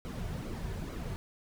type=noise with flanger; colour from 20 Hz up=brown; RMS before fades=-38 dBFS; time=0.05-1.16 s; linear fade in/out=0 ms; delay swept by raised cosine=1.1 to 3.8 ms; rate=2.3 Hz; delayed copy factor=-0.6; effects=none